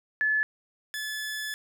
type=tone pair in turn; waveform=sine / sawtooth; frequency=1725 / 1725 Hz; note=A6 / A6; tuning=-35 / -35 cents; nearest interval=unison; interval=0 cents; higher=neither; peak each=-22 / -28 dBFS; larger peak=first; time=0.21-0.43 / 0.94-1.54 s; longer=second; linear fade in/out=0 ms; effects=none